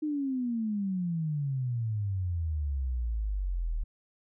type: exponential sweep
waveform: sine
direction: down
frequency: 310.3 to 37.72 Hz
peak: -28 dBFS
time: 0.02-3.84 s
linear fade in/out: 10 ms
effects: none